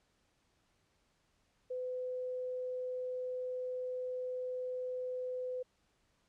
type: tone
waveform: sine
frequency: 505 Hz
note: B4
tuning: 39 cents sharp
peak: -36 dBFS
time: 1.7-5.63 s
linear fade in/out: 10 ms
effects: pink hiss -75 dBFS RMS until 6.28 s + low-pass 8000 Hz 12 dB/octave